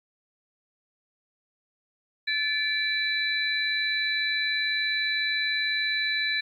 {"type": "tone cluster", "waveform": "sine", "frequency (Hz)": [1738, 2322, 3977], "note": ["A6", "D7", "B7"], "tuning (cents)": [-22, -20, 11], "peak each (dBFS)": [-28, -30, -28], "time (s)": [2.27, 6.41], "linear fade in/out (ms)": 10, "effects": ["10-bit"]}